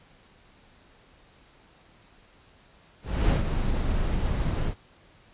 brown noise with ADSR envelope, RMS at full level -19 dBFS, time 3.02-4.75 s, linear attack 280 ms, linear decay 120 ms, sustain -7 dB, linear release 70 ms, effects pink hiss -57 dBFS RMS until 5.33 s + resampled to 8000 Hz

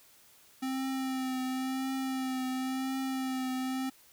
square tone with vibrato, 261.6 Hz, C4, in tune, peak -32 dBFS, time 0.62-3.9 s, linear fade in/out 10 ms, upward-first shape triangle, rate 0.95 Hz, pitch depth 29 cents each way, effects white hiss -60 dBFS RMS until 4.12 s

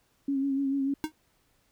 sine tone with vibrato, 274.2 Hz, C#4, 19 cents flat, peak -25 dBFS, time 0.28-0.94 s, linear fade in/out 5 ms, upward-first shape sine, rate 6.8 Hz, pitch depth 36 cents each way
square tone with exponential decay, 311.1 Hz, D#4, in tune, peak -24 dBFS, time 1.04-1.12 s, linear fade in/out 0 ms, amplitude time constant 17 ms
effects pink hiss -69 dBFS RMS until 1.71 s

